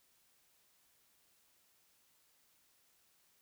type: silence
effects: white hiss -72 dBFS RMS until 3.41 s